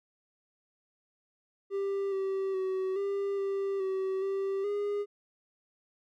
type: tone with pitch steps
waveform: triangle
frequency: 394.8 / 386.4 / 377.7 / 397.7 / 393.2 / 381.5 / 390.2 / 409.4 Hz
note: G4 / G4 / F#4 / G4 / G4 / G4 / G4 / G#4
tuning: +12 / -25 / +36 / +25 / +5 / -47 / -8 / -25 cents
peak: -27 dBFS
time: 1.7-5.06 s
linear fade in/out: 50 ms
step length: 420 ms
effects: none